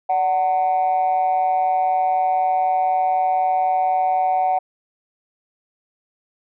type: tone with amplitude modulation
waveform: sine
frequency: 746 Hz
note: F#5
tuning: 14 cents sharp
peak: -11 dBFS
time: 0.09-4.59 s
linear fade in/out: 10 ms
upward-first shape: sine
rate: 164 Hz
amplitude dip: 75%
effects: tanh soft clip ceiling -11 dBFS